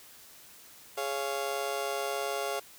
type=chord; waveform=30% pulse; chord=Db major; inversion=second; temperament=just; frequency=415.8 / 554.4 / 693 Hz; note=Ab4 / Db5 / F5; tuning=+2 / 0 / -14 cents; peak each=-33 dBFS; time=0.97-2.6 s; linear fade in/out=10 ms; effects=white hiss -53 dBFS RMS until 2.78 s